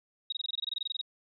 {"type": "tone bursts", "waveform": "sine", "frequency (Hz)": 3786, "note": "A#7", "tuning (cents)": 26, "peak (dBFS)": -30, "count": 16, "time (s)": [0.3, 1.014], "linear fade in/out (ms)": 5, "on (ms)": 24, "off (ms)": 22, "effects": []}